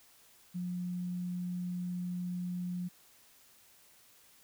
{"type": "tone", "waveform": "sine", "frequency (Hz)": 178.6, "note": "F3", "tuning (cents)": 39, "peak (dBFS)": -34, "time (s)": [0.54, 2.89], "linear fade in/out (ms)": 20, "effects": ["white hiss -62 dBFS RMS until 4.43 s"]}